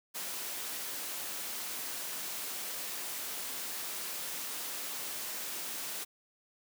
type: noise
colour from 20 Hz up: white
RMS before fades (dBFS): -39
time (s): 0.14-6.05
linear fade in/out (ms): 20
effects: high-pass 200 Hz 12 dB/octave